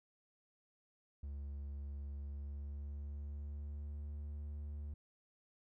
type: tone with pitch glide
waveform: triangle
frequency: 70.7 to 73.45 Hz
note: C#2 to D2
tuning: +35 to +1 cents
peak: -40 dBFS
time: 1.23-4.94 s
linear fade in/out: 5 ms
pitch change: +66 cents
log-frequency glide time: 2.14-4.16 s
effects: none